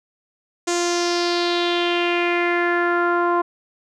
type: tone with low-pass filter sweep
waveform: sawtooth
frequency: 347.9 Hz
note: F4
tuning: 7 cents flat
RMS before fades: -20 dBFS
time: 0.67-3.42 s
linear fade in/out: 10 ms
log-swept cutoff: 7200 to 1100 Hz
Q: 3.7
effects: none